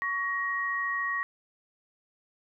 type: tone pair together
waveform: sine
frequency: 1121.5 / 1888 Hz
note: C#6 / A#6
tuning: +20 / +22 cents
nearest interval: major sixth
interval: 902 cents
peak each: -32 / -29 dBFS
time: 0.02-1.23 s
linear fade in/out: 0 ms
effects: none